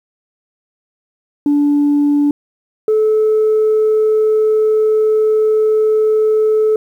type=tone pair in turn; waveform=sine; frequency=289.9 / 433.1 Hz; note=D4 / A4; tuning=-22 / -27 cents; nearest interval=perfect fifth; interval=695 cents; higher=second; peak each=-8 dBFS; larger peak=neither; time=1.46-2.31 / 2.88-6.76 s; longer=second; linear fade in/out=2 ms; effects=tanh soft clip ceiling -7 dBFS + 8-bit